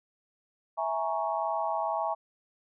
sine chord, A# half-diminished seventh, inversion second, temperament equal with one note detuned, 657.4 / 830.6 / 932.3 / 1108.7 Hz, E5 / G#5 / A#5 / C#6, -5 / 0 / 0 / 0 cents, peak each -32 / -32 / -34 / -35 dBFS, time 0.77-2.15 s, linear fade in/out 20 ms, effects none

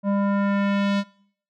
square tone with low-pass filter sweep, 200 Hz, G3, 35 cents sharp, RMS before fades -22 dBFS, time 0.03-1.04 s, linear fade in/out 50 ms, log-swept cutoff 800 to 4500 Hz, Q 1.3, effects noise-tail reverb RT60 0.6 s tail -21 dB re dry

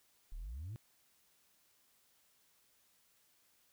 sine exponential sweep, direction up, 32.7 to 121 Hz, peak -40 dBFS, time 0.32-0.76 s, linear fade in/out 0 ms, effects tanh soft clip ceiling -40 dBFS + white hiss -72 dBFS RMS until 3.72 s

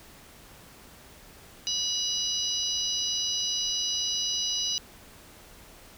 harmonic tone with a mistuned harmonic, 987.8 Hz, B5, in tune, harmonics 3 / 4 / 5 / 6, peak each -32 / -32 / -32 / -32 dBFS, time 1.67-4.78 s, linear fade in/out 0 ms, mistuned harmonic 3, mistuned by -29 cents, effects pink hiss -51 dBFS RMS until 5.97 s

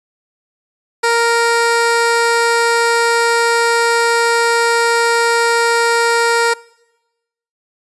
15% pulse tone, 466.2 Hz, A#4, in tune, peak -5 dBFS, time 1.03-6.54 s, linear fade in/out 10 ms, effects noise-tail reverb RT60 1.0 s tail -23 dB re dry + resampled to 24000 Hz

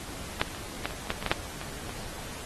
clicks, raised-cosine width 0.3 ms, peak -7 / -26 / -23 / -12 / -22 / -26 / -11 / -18 / -12 / -6 / -21 / -21 dBFS, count 12, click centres 0.415 / 0.482 / 0.548 / 0.856 / 0.908 / 1.072 / 1.104 / 1.226 / 1.263 / 1.315 / 1.614 / 1.894 s, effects pink hiss -41 dBFS RMS until 2.45 s + AAC 32 kbps

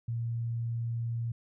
sine tone, 116.54 Hz, A#2, in tune, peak -30 dBFS, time 0.08-1.32 s, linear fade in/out 5 ms, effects none

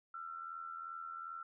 sine tone with amplitude modulation, 1348 Hz, E6, 38 cents sharp, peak -40 dBFS, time 0.14-1.43 s, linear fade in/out 5 ms, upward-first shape sine, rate 82.6 Hz, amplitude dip 65%, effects none

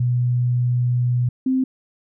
sine tone pair in turn, 123 / 260.6 Hz, B2 / C4, -7 / -7 cents, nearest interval octave + minor second, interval 1300 cents, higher second, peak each -16 dBFS, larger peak neither, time 0-1.29 / 1.46-1.64 s, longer first, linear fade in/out 5 ms, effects none

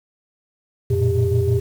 sine tone cluster, 89.6 / 113.6 / 120 / 398.5 Hz, F2 / A#2 / B2 / G4, +45 / -44 / -49 / +28 cents, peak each -20 dBFS, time 0.9-1.6 s, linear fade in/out 10 ms, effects tanh soft clip ceiling -8 dBFS + 7-bit

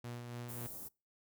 sawtooth tone with tremolo, 120.3 Hz, B2, 45 cents flat, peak -38 dBFS, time 0.04-0.67 s, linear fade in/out 5 ms, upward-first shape sine, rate 3.6 Hz, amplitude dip 35%
white band-stop noise, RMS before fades -47 dBFS, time 0.48-0.89 s, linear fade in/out 20 ms, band 620 to 11000 Hz, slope 12 dB/octave
effects noise-tail reverb RT60 0.3 s tail -25 dB re dry

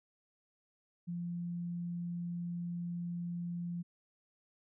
sine tone, 173.2 Hz, F3, 14 cents flat, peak -36 dBFS, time 1.07-3.83 s, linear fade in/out 20 ms, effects none

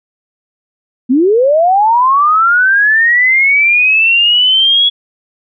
sine linear sweep, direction up, 235.3 to 3374 Hz, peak -6 dBFS, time 1.09-4.9 s, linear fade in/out 20 ms, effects none

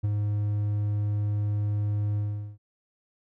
triangle tone with ADSR envelope, 103.83 Hz, G#2, in tune, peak -19 dBFS, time 0.03-2.58 s, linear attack 17 ms, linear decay 22 ms, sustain -3 dB, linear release 410 ms, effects none

